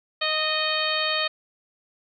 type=harmonic tone with a mistuned harmonic; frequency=622.3 Hz; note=D#5; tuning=in tune; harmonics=1 / 2 / 3 / 4 / 5 / 6 / 7; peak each=-30 / -30 / -30 / -30 / -30 / -30 / -30 dBFS; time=0.21-1.28 s; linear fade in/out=10 ms; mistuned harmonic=3; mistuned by=-19 cents; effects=none